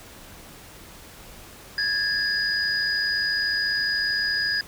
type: tone cluster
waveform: sine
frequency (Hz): 1657 / 1757 / 4933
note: G#6 / A6 / D#8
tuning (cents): -4 / -3 / -16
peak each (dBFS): -25 / -30 / -25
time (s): 1.78-4.61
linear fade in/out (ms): 2
effects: pink hiss -45 dBFS RMS until 4.67 s